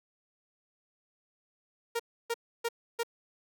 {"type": "tone bursts", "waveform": "sawtooth", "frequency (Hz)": 466.2, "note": "A#4", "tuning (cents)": 0, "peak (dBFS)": -25, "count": 4, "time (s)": [1.95, 3.034], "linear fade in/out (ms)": 10, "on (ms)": 46, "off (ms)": 300, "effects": []}